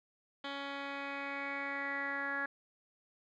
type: tone with low-pass filter sweep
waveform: 10% pulse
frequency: 279.3 Hz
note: C#4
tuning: 13 cents sharp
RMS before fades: -39 dBFS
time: 0.44-2.46 s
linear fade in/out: 5 ms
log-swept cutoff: 3100 to 1700 Hz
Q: 7.3
effects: none